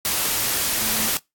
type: tone in noise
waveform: sine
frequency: 220 Hz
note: A3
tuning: in tune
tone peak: -33 dBFS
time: 0.81-1.09 s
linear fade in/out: 0 ms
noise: white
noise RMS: -22 dBFS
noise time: 0.05-1.17 s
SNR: -14 dB
effects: noise-tail reverb RT60 0.2 s tail -24 dB re dry + AAC 64 kbps